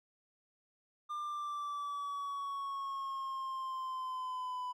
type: exponential sweep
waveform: triangle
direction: down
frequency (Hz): 1200 to 995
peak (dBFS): -35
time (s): 1.09-4.73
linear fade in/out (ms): 20
effects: none